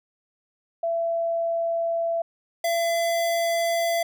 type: tone pair in turn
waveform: sine / square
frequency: 670 / 675.4 Hz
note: E5 / E5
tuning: +28 / +42 cents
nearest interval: unison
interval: 14 cents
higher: second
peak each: -22 dBFS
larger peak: neither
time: 0.83-2.22 / 2.64-4.03 s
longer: neither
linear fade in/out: 5 ms
effects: none